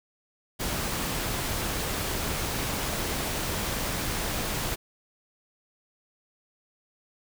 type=noise; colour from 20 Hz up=pink; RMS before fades=-30 dBFS; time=0.59-4.76 s; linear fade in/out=20 ms; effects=none